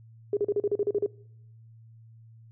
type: tone bursts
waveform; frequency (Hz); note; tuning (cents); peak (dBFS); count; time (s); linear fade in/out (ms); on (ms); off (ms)
sine; 410; G#4; -22; -22; 10; 0.33-1.062; 2; 39; 38
effects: noise-tail reverb RT60 0.8 s tail -24 dB re dry + added 113 Hz sine -49 dBFS peak until 2.51 s